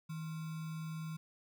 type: tone with sample-and-hold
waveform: sine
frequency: 160 Hz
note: D#3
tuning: 49 cents sharp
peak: -39 dBFS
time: 0.09-1.17 s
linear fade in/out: 10 ms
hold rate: 1225 Hz
effects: none